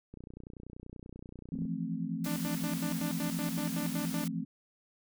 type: click train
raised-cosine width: 3 ms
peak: -33 dBFS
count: 47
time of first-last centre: 0.14-1.653 s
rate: 30.4 Hz
type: chord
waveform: sine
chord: F major seventh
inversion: third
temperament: equal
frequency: 164.81 / 174.61 / 220 / 261.6 Hz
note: E3 / F3 / A3 / C4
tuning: 0 / 0 / 0 / 0 cents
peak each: -38 dBFS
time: 1.52-4.45 s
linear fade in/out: 10 ms
type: noise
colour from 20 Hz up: white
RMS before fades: -43 dBFS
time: 2.24-4.28 s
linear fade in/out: 5 ms
type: tone bursts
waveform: sawtooth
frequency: 295.9 Hz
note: D4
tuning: 13 cents sharp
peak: -32 dBFS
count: 11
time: 2.26-4.24 s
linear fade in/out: 0 ms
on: 100 ms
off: 88 ms
effects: none